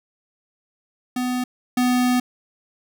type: tone pair in turn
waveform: square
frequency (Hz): 250 / 248.9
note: B3 / B3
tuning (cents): +21 / +14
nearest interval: unison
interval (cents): 7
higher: first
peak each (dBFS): -22 / -17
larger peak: second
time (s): 1.16-1.44 / 1.77-2.2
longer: second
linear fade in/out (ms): 5
effects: none